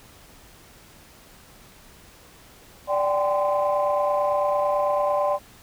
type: tone cluster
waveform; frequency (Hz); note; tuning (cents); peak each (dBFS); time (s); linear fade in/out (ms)
sine; 586 / 767 / 796 / 1032; D5 / G5 / G5 / C6; -4 / -38 / +26 / -24; -21 / -29 / -28 / -25; 2.87-5.39; 50
effects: tanh soft clip ceiling -12 dBFS + pink hiss -50 dBFS RMS until 5.62 s